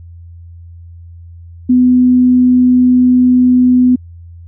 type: tone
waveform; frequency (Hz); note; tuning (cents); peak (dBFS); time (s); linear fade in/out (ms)
sine; 250.5; B3; +25; -5; 1.69-3.96; 10
effects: added 85 Hz sine -31 dBFS peak until 4.47 s